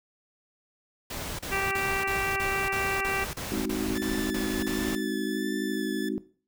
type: noise bursts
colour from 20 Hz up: pink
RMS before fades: -35 dBFS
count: 12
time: 1.1-4.954 s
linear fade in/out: 5 ms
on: 290 ms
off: 34 ms
type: harmonic tone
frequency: 390 Hz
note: G4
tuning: 9 cents flat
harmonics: 1 / 2 / 3 / 4 / 5 / 6 / 7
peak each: -34 / -34 / -34 / -34 / -34 / -34 / -34 dBFS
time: 1.51-3.25 s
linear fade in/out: 20 ms
type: chord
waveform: sine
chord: Ab dominant seventh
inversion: none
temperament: just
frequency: 207.7 / 259.6 / 311.5 / 373.8 Hz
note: Ab3 / C4 / Eb4 / Gb4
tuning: 0 / -13 / +2 / +18 cents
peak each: -33 dBFS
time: 3.52-6.18 s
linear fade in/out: 0 ms
type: tone with vibrato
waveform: sawtooth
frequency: 1745 Hz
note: A6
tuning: 15 cents flat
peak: -33 dBFS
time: 3.95-6.09 s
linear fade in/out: 5 ms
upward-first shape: sine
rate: 1.4 Hz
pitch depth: 18 cents each way
effects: noise-tail reverb RT60 0.4 s tail -17 dB re dry